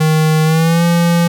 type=tone with pitch glide; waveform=square; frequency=156.6 to 170.77 Hz; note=D#3 to F3; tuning=+11 to -39 cents; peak=-10 dBFS; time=0-1.28 s; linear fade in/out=10 ms; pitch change=+150 cents; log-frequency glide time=0.44-0.84 s; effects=none